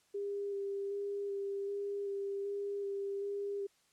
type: tone with vibrato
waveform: sine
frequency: 400 Hz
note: G4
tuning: 35 cents sharp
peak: -35 dBFS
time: 0.14-3.67 s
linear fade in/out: 10 ms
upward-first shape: square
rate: 1.3 Hz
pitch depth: 12 cents each way
effects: white hiss -71 dBFS RMS until 3.92 s + low-pass 9000 Hz 12 dB/octave